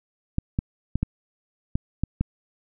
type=clicks; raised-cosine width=5 ms; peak=-10 dBFS; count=7; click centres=0.384 / 0.589 / 0.956 / 1.03 / 1.755 / 2.036 / 2.21 s; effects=none